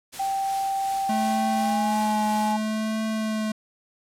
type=noise with tremolo; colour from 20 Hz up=white; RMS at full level=-37 dBFS; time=0.12-2.54 s; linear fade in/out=20 ms; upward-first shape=sine; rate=2.8 Hz; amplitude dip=30%
type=tone with pitch glide; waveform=sine; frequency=781 to 846.8 Hz; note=G5 to G#5; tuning=-7 to +33 cents; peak=-23 dBFS; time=0.19-2.57 s; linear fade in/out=10 ms; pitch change=+140 cents; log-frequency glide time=1.55-1.99 s
type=tone with vibrato; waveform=square; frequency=216.5 Hz; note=A3; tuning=28 cents flat; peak=-25 dBFS; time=1.09-3.52 s; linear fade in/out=5 ms; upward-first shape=triangle; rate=0.64 Hz; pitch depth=26 cents each way
effects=low-pass 11000 Hz 12 dB/octave